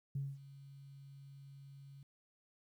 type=tone with ADSR envelope; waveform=sine; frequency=138.4 Hz; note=C#3; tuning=2 cents flat; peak=-34 dBFS; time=0.15-2.03 s; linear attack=6 ms; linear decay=220 ms; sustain=-18 dB; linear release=3 ms; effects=tanh soft clip ceiling -30 dBFS + 12-bit